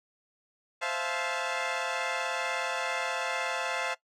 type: chord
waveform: 15% pulse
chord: F major seventh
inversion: second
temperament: equal with one note detuned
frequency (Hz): 523.3 / 659.3 / 698.5 / 866.9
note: C5 / E5 / F5 / A5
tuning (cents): 0 / 0 / 0 / -26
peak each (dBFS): -29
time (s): 0.81-3.95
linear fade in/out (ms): 20
effects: noise-tail reverb RT60 0.1 s tail -18 dB re dry + low-pass 6000 Hz 12 dB/octave